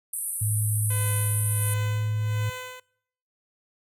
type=band-pass noise; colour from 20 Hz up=pink; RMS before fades=-31 dBFS; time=0.13-1.74 s; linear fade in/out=5 ms; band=8800 to 12000 Hz; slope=96 dB/octave
type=tone with pitch glide; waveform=sine; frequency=105.5 to 107.22 Hz; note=G#2 to A2; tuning=+28 to -44 cents; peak=-23 dBFS; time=0.41-2.5 s; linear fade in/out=10 ms; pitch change=+28 cents; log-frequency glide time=1.72-1.97 s
type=tone with tremolo; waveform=10% pulse; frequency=506 Hz; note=B4; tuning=42 cents sharp; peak=-25 dBFS; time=0.9-2.8 s; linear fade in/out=5 ms; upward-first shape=sine; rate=1.4 Hz; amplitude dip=70%
effects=noise-tail reverb RT60 0.7 s tail -24 dB re dry